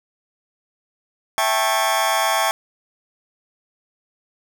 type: chord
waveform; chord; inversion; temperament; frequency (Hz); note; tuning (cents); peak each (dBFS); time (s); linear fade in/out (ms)
sawtooth; A dominant seventh; second; just; 660 / 792 / 880 / 1100; E5 / G5 / A5 / C#6; +2 / +18 / 0 / -14; -19; 1.38-2.51; 0
effects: none